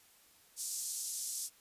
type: band-pass noise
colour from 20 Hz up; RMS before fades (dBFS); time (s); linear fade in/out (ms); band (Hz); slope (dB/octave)
pink; -40; 0.56-1.5; 50; 5900 to 11000; 24
effects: white hiss -64 dBFS RMS until 1.6 s + resampled to 32000 Hz